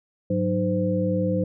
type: tone cluster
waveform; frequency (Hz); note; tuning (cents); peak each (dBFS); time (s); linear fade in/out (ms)
sine; 103.3 / 183.5 / 306.7 / 514; G#2 / F#3 / D#4 / C5; -9 / -14 / -25 / -31; -28 / -24 / -29 / -25; 0.3-1.44; 5
effects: none